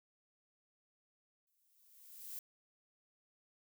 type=noise with exponential growth; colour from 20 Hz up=violet; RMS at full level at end=-44 dBFS; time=1.47-2.39 s; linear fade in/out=2 ms; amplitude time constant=200 ms; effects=none